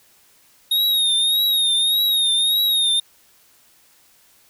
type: tone with vibrato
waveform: square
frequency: 3729 Hz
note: A#7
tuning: in tune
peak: -16 dBFS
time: 0.71-3 s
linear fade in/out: 5 ms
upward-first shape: triangle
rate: 1.7 Hz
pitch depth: 76 cents each way
effects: white hiss -55 dBFS RMS until 4.49 s